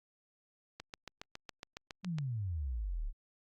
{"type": "click train", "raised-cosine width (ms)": 0.2, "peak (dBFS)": -26, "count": 11, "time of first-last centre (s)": [0.8, 2.185], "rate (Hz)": 7.22}
{"type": "exponential sweep", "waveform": "sine", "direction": "down", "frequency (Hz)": [193.7, 31.75], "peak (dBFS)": -34, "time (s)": [2.03, 3.13], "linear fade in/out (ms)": 50}
{"effects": ["Opus 48 kbps"]}